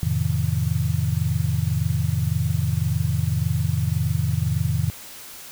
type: chord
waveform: sine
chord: F dominant seventh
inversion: none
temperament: just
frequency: 87.31 / 109.13 / 130.96 / 157.15 Hz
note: F2 / A2 / C3 / Eb3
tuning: 0 / -14 / +2 / +18 cents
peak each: -25 dBFS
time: 0.03-4.9 s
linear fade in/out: 0 ms
effects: white hiss -40 dBFS RMS until 5.51 s